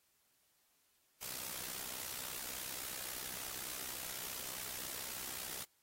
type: noise with amplitude modulation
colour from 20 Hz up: white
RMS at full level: -41 dBFS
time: 1.21-5.65 s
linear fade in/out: 20 ms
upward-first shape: sine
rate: 63.5 Hz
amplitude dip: 75%
effects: white hiss -75 dBFS RMS until 5.82 s + AAC 48 kbps